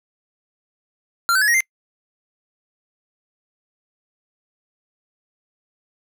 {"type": "tone with pitch steps", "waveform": "square", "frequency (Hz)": [1378, 1529, 1696.5, 1882.4, 2089], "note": ["F6", "G6", "G#6", "A#6", "C7"], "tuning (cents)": [-24, -44, 36, 16, -3], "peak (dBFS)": -15, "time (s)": [1.29, 1.605], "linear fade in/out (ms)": 0, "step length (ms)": 63, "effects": ["noise-tail reverb RT60 0.1 s tail -26 dB re dry"]}